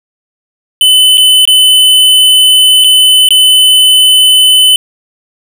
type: tone with dropouts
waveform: square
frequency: 3022 Hz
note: F#7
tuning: 36 cents sharp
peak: -3 dBFS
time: 0.81-4.76 s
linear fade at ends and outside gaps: 1 ms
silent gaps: 1.173-1.179 / 1.453-1.475 / 2.84-2.844 / 3.288-3.306 s
effects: none